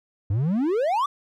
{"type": "exponential sweep", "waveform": "triangle", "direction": "up", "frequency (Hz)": [92.5, 1200], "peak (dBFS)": -18, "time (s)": [0.3, 1.06], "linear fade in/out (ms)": 5, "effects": []}